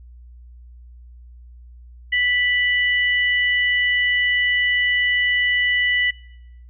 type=tone pair together; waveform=sine; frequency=1972.4 / 2960 Hz; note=B6 / F#7; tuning=-3 / 0 cents; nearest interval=perfect fifth; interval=703 cents; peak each=-17 / -24 dBFS; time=2.12-6.11 s; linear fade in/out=10 ms; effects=noise-tail reverb RT60 0.9 s tail -22 dB re dry + added 60 Hz sine -40 dBFS peak until 6.69 s